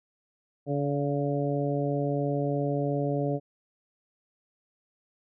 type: harmonic tone with a mistuned harmonic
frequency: 143 Hz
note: D3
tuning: 46 cents flat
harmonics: 1 / 2 / 3 / 4 / 5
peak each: -29 / -31 / -32 / -32 / -37 dBFS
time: 0.66-3.4 s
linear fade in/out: 50 ms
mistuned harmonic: 5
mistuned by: -29 cents
effects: none